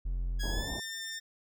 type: tone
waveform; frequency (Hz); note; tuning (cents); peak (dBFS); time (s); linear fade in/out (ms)
triangle; 43.65; F1; 0; -28; 0.05-0.62; 10
type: tone with pitch glide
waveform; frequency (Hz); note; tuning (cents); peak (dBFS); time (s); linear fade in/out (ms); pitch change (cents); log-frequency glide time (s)
15% pulse; 1661.2 to 1801.1; G#6 to A6; 0 to +40; -31; 0.39-1.2; 20; +140; 0.49-0.71
type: low-pass noise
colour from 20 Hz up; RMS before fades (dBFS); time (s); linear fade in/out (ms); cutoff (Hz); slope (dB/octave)
pink; -39; 0.43-0.8; 5; 1000; 96
effects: none